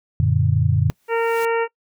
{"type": "chord", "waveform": "sine", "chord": "Gb augmented", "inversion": "none", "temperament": "equal", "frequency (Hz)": [92.5, 116.54, 146.83], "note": ["Gb2", "Bb2", "D3"], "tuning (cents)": [0, 0, 0], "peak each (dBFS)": -19, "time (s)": [0.2, 0.9], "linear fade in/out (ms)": 0}
{"type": "noise with exponential growth", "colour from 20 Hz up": "white", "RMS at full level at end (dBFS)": -34, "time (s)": [0.89, 1.45], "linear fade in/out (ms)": 1, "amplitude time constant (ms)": 120}
{"type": "harmonic tone", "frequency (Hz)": 460, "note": "A#4", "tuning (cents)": -23, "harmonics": [1, 2, 3, 4, 5, 6], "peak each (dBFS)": [-18, -24, -28, -30, -32, -34], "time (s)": [1.08, 1.68], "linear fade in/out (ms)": 50}
{"effects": ["noise-tail reverb RT60 0.1 s tail -23 dB re dry"]}